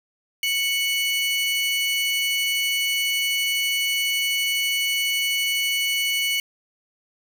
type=tone pair together; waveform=40% pulse; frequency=2217 / 2960 Hz; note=C#7 / F#7; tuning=0 / 0 cents; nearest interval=perfect fourth; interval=500 cents; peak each=-23 dBFS; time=0.43-6.4 s; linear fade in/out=2 ms; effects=none